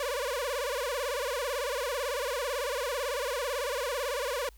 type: tone with vibrato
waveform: sawtooth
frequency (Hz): 528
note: C5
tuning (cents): +16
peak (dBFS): -26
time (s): 0-4.49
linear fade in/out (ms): 2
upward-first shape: sine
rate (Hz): 18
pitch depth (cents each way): 190
effects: added 50 Hz sine -51 dBFS peak until 4.57 s + white hiss -64 dBFS RMS until 4.57 s